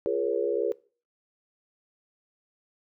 sine chord, Bb minor seventh, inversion second, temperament equal with one note detuned, 349.2 / 415.3 / 477.9 / 554.4 Hz, F4 / Ab4 / Bb4 / Db5, 0 / 0 / +43 / 0 cents, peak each -32 / -28 / -29 / -32 dBFS, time 0.06-0.72 s, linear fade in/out 0 ms, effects noise-tail reverb RT60 0.4 s tail -22 dB re dry

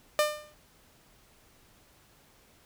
sawtooth tone with exponential decay, 600 Hz, D5, 37 cents sharp, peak -16 dBFS, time 0.19-0.54 s, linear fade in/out 1 ms, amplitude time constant 75 ms, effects pink hiss -61 dBFS RMS until 2.65 s

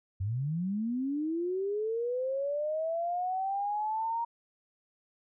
sine linear sweep, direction up, 90.1 to 939 Hz, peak -29 dBFS, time 0.2-4.25 s, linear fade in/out 10 ms, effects none

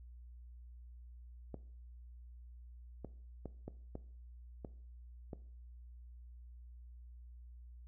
clicks, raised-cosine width 2 ms, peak -30 dBFS, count 7, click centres 1.543 / 3.047 / 3.457 / 3.68 / 3.954 / 4.648 / 5.332 s, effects noise-tail reverb RT60 0.5 s tail -18 dB re dry + added 60 Hz sine -51 dBFS peak until 7.87 s

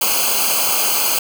white noise with comb filter, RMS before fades -17 dBFS, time 0.01-1.19 s, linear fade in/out 5 ms, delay 0.54 ms, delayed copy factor -1, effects none

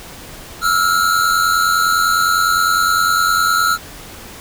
square tone pair together, 1318.5 / 1408.3 Hz, E6 / F6, 0 / +14 cents, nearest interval minor second, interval 114 cents, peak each -16 dBFS, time 0.61-3.78 s, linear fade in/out 50 ms, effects pink hiss -35 dBFS RMS until 4.4 s

